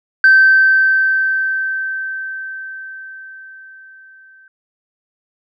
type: tone with exponential decay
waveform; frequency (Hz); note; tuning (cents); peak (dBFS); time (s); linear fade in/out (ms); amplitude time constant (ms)
sine; 1550; G6; -20; -3; 0.24-4.48; 2; 920
effects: tanh soft clip ceiling -2 dBFS